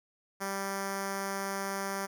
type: tone with notch filter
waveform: 5% pulse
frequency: 196 Hz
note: G3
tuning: in tune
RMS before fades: -35 dBFS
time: 0.4-2.07 s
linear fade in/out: 20 ms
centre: 2700 Hz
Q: 1.4
effects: none